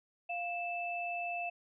sine tone pair together, 698.5 / 2637 Hz, F5 / E7, 0 / 0 cents, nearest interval octave + major seventh, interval 2300 cents, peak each -37 / -38 dBFS, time 0.29-1.5 s, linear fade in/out 10 ms, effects none

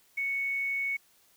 sine tone with quantisation, 2217 Hz, C#7, in tune, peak -28 dBFS, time 0.17-0.97 s, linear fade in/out 10 ms, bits 9, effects white hiss -64 dBFS RMS until 1.36 s

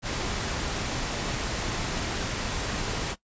pink noise, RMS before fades -30 dBFS, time 0.02-3.16 s, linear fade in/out 50 ms, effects noise-tail reverb RT60 0.1 s tail -18 dB re dry + resampled to 16000 Hz

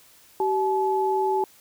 sine tone pair together, 383.3 / 859 Hz, G4 / A5, -39 / -42 cents, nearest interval octave + major second, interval 1397 cents, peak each -23 dBFS, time 0.4-1.44 s, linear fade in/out 2 ms, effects white hiss -54 dBFS RMS until 1.6 s

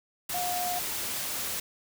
sine tone in noise, 716 Hz, F5, 43 cents sharp, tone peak -30 dBFS, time 0.34-0.79 s, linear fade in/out 5 ms, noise white, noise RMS -33 dBFS, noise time 0.29-1.6 s, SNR 0 dB, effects none

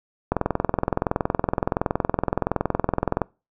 click train, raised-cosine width 1 ms, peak -6 dBFS, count 63, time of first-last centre 0.32-3.217 s, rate 21.4 Hz, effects noise-tail reverb RT60 0.3 s tail -24 dB re dry

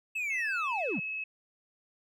triangle linear sweep, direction down, 2657 to 139.4 Hz, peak -29 dBFS, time 0.15-1 s, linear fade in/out 10 ms
sine tone with pitch glide, 2620 to 2581 Hz, E7 to E7, -11 to -37 cents, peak -33 dBFS, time 0.3-1.24 s, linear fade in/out 5 ms, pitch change -26 cents, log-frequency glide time 0.44-1.02 s
effects none

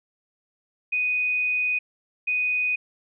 sine tone pair in turn, 2489 / 2489 Hz, D#7 / D#7, 0 / 0 cents, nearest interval unison, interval 0 cents, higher neither, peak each -21 dBFS, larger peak neither, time 0.92-1.79 / 2.27-2.76 s, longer first, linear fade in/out 10 ms, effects none

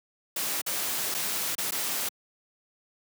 white noise with dropouts, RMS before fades -30 dBFS, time 0.36-2.09 s, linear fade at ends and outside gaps 5 ms, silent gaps 0.616-0.663 / 1.143-1.146 / 1.552-1.581 / 1.71-1.72 s, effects high-pass 150 Hz 12 dB/octave

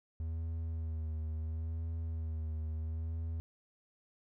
triangle tone with vibrato, 80.2 Hz, E2, 47 cents flat, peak -33 dBFS, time 0.2-3.4 s, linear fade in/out 0 ms, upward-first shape sine, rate 0.73 Hz, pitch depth 35 cents each way, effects none

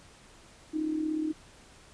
sine tone with amplitude modulation, 311.1 Hz, D#4, in tune, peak -25 dBFS, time 0.73-1.33 s, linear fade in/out 20 ms, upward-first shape sine, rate 36.8 Hz, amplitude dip 60%, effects pink hiss -55 dBFS RMS until 1.93 s + resampled to 22050 Hz

